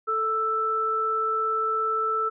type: tone pair together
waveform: sine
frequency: 440 / 1322.7 Hz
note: A4 / E6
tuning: 0 / +5 cents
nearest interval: octave + perfect fifth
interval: 1905 cents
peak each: -30 / -23 dBFS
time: 0.07-2.3 s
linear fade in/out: 20 ms
effects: none